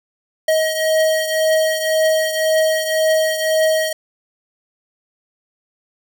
square beating tone pair, 632 / 633.9 Hz, D#5 / D#5, +27 / +32 cents, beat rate 1.9 Hz, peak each -16 / -22 dBFS, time 0.48-3.93 s, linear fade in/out 5 ms, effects none

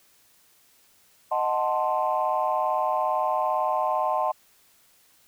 sine chord, D# diminished seventh, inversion none, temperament equal, 622.3 / 740 / 880 / 1046.5 Hz, D#5 / F#5 / A5 / C6, 0 / 0 / 0 / 0 cents, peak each -27 dBFS, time 1.31-4.32 s, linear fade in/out 10 ms, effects tanh soft clip ceiling -13 dBFS + white hiss -60 dBFS RMS until 5.27 s

